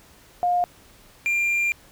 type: tone pair in turn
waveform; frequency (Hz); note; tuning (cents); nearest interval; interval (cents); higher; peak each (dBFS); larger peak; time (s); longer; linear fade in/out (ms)
sine / triangle; 710 / 2388; F5 / D7; +28 / +28; octave + major sixth; 2100; second; -18; neither; 0.43-0.64 / 1.26-1.72; second; 0
effects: pink hiss -52 dBFS RMS until 1.91 s